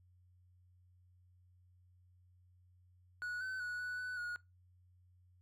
triangle tone with pitch steps, 1465 / 1522 / 1467 / 1479 / 1492 / 1446 Hz, F#6 / F#6 / F#6 / F#6 / F#6 / F#6, -18 / +48 / -15 / -1 / +14 / -40 cents, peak -37 dBFS, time 3.22-4.36 s, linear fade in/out 0 ms, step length 190 ms, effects noise-tail reverb RT60 0.2 s tail -20 dB re dry + added 90 Hz sine -64 dBFS peak until 5.41 s

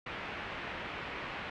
white low-pass noise, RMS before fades -41 dBFS, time 0.06-1.5 s, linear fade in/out 5 ms, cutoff 2600 Hz, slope 24 dB/octave, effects none

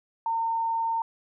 sine tone, 911 Hz, A#5, 40 cents flat, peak -24 dBFS, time 0.26-1.02 s, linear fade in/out 2 ms, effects none

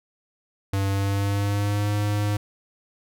square tone with pitch glide, 98.1 to 103.63 Hz, G2 to G#2, +2 to -3 cents, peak -22 dBFS, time 0.73-2.37 s, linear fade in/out 5 ms, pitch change +95 cents, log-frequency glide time 0.89-1.92 s, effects none

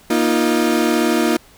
35% pulse chord, Bb suspended fourth, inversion none, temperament equal with one note detuned, 237.3 / 311.1 / 349.2 Hz, Bb3 / Eb4 / F4, +31 / 0 / 0 cents, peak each -17 dBFS, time 0.1-1.37 s, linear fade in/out 5 ms, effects pink hiss -48 dBFS RMS until 1.57 s

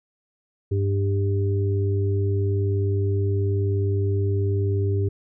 harmonic tone, 99 Hz, G2, 18 cents sharp, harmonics 1 / 3 / 4, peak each -20 / -34 / -27 dBFS, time 0.71-5.09 s, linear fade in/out 10 ms, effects none

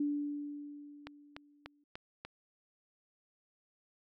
sine tone with exponential decay, 290.9 Hz, D4, 16 cents flat, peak -29 dBFS, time 0-1.84 s, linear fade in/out 5 ms, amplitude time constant 400 ms
click train, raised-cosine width 0.3 ms, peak -27 dBFS, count 5, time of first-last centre 1.07-2.25 s, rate 3.39 Hz
effects none

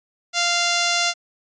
5% pulse tone, 695 Hz, F5, 9 cents flat, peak -6 dBFS, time 0.33-1.14 s, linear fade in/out 50 ms, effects resampled to 16000 Hz

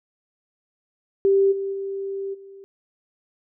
sine tone with level steps, 392 Hz, G4, in tune, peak -14 / -24 / -26 / -40 dBFS, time 1.25-2.64 s, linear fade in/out 0 ms, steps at 1.51 / 1.72 / 2.33 s, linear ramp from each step 20 ms, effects none

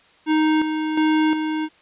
square tone with tremolo, 311.1 Hz, D#4, in tune, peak -16 dBFS, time 0.26-1.69 s, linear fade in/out 50 ms, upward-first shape square, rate 1.4 Hz, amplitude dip 50%, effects white hiss -54 dBFS RMS until 1.81 s + resampled to 8000 Hz

